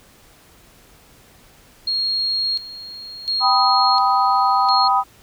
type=tone with tremolo; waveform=sine; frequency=4268 Hz; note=C8; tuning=34 cents sharp; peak=-18 dBFS; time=1.87-4.88 s; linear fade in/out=5 ms; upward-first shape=square; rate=0.71 Hz; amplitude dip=80%
type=chord; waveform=sine; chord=G augmented; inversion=none; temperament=equal with one note detuned; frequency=784 / 987.8 / 1253.2 Hz; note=G5 / B5 / D#6; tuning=0 / 0 / +12 cents; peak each=-18 dBFS; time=3.4-5.04 s; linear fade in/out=50 ms
effects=pink hiss -50 dBFS RMS until 5.22 s